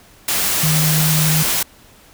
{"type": "tone in noise", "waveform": "sine", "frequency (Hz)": 155.56, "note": "D#3", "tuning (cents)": 0, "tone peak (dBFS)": -15, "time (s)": [0.63, 1.43], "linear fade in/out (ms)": 5, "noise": "white", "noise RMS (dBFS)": -18, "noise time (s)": [0.28, 1.63], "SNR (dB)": 0, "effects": ["pink hiss -47 dBFS RMS until 2.13 s"]}